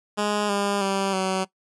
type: tone with pitch steps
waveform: 10% pulse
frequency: 207.9 / 201.4 / 195.1 / 189 Hz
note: G#3 / G3 / G3 / F#3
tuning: +2 / +47 / -8 / +37 cents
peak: -14 dBFS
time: 0.17-1.45 s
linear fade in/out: 20 ms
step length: 320 ms
effects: noise-tail reverb RT60 0.1 s tail -18 dB re dry + resampled to 24000 Hz